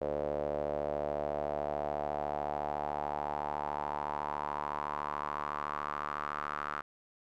sawtooth tone with band-pass filter sweep, 73.8 Hz, D2, 9 cents sharp, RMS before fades -36 dBFS, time 0.01-6.82 s, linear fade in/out 10 ms, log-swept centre 540 to 1300 Hz, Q 4.6, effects none

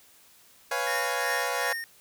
20% pulse chord, C# dominant seventh, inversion third, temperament equal, 493.9 / 554.4 / 698.5 / 830.6 Hz, B4 / C#5 / E#5 / G#5, 0 / 0 / 0 / 0 cents, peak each -28 dBFS, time 0.71-1.73 s, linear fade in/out 5 ms
square tone with tremolo, 1839 Hz, A#6, 24 cents flat, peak -29 dBFS, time 0.87-1.84 s, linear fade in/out 0 ms, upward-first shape triangle, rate 2.7 Hz, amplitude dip 75%
effects white hiss -57 dBFS RMS until 2 s

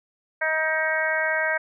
harmonic tone, 315.5 Hz, D#4, 24 cents sharp, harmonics 2 / 3 / 4 / 5 / 6 / 7, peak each -27 / -32 / -36 / -25 / -27 / -31 dBFS, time 0.41-1.58 s, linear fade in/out 10 ms, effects none

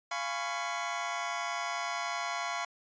25% pulse chord, C# dominant seventh, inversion first, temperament just, 693 / 831.5 / 997.9 / 1108.7 Hz, E#5 / G#5 / B5 / C#6, -14 / +2 / +18 / 0 cents, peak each -33 / -38 / -35 / -34 dBFS, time 0.11-2.65 s, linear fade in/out 5 ms, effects resampled to 16000 Hz

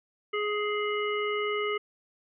harmonic tone, 417.9 Hz, G#4, 11 cents sharp, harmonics 1 / 3 / 5 / 7, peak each -29 / -33 / -34 / -38 dBFS, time 0.33-1.78 s, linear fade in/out 10 ms, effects none

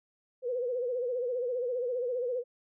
sine tone with vibrato, 493.9 Hz, B4, in tune, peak -29 dBFS, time 0.42-2.44 s, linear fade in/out 50 ms, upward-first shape sine, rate 15 Hz, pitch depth 83 cents each way, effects none

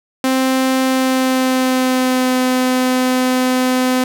sawtooth tone with pitch glide, 261.6 to 254.9 Hz, C4 to C4, 0 to -45 cents, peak -9 dBFS, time 0.24-4.04 s, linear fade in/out 2 ms, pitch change -45 cents, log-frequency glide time 0.82-2.34 s, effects none

